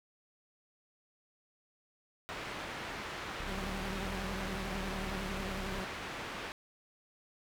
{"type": "low-pass noise", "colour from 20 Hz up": "white", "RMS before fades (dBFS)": -42, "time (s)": [2.29, 6.52], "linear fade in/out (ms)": 0, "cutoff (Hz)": 2200, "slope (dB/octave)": 12}
{"type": "exponential two-way sweep", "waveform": "sawtooth", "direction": "up then down", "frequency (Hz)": [32.7, 43.27, 32.7], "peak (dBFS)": -37, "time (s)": [3.39, 5.81], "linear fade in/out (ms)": 10, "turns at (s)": 4.18}
{"type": "tone with vibrato", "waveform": "sawtooth", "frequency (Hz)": 191.7, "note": "G3", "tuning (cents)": -38, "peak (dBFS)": -36, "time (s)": [3.47, 5.85], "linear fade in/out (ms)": 10, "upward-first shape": "triangle", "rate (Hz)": 11, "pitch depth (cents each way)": 86}
{"effects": []}